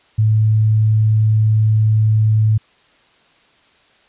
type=tone; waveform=sine; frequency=108.7 Hz; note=A2; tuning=21 cents flat; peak=-10 dBFS; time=0.18-2.58 s; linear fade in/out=10 ms; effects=white hiss -53 dBFS RMS until 4.08 s + resampled to 8000 Hz